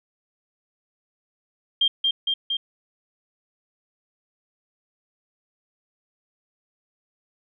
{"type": "tone with echo", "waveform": "sine", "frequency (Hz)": 3193, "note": "G7", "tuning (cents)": 31, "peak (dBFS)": -16, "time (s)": [1.81, 1.88], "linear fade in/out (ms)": 5, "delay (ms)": 230, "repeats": 3, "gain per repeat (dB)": -2, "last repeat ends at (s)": 2.57, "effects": []}